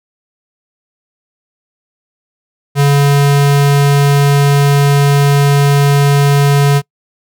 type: tone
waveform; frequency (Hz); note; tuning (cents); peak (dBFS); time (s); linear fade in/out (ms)
square; 141.9; C#3; +41; -7; 2.75-6.82; 50
effects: noise-tail reverb RT60 0.1 s tail -25 dB re dry